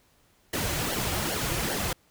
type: noise with flanger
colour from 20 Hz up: pink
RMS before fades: -29 dBFS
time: 0.53-1.93 s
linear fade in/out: 5 ms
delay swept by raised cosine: 0.8 to 4.7 ms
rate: 2.5 Hz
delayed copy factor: -0.7
effects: pink hiss -64 dBFS RMS until 2.1 s